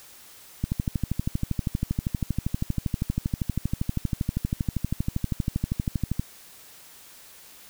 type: click train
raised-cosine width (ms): 5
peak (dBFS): -12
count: 71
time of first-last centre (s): 0.64-6.196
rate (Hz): 12.6
effects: white hiss -49 dBFS RMS until 7.69 s